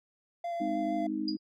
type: tone with vibrato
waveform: triangle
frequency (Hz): 686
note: F5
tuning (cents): -31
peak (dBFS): -30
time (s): 0.44-1.07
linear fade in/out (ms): 5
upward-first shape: square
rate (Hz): 6.4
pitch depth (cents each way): 9
type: chord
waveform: sine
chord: Ab major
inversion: none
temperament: just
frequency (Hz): 207.7 / 259.6 / 311.5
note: Ab3 / C4 / Eb4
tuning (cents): 0 / -13 / +2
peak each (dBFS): -37 / -37 / -32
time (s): 0.6-1.37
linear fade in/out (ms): 10
type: tone with exponential decay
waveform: sine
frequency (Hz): 4881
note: D#8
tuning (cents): -34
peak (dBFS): -29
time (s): 1.28-1.39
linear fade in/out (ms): 2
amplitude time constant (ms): 22
effects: none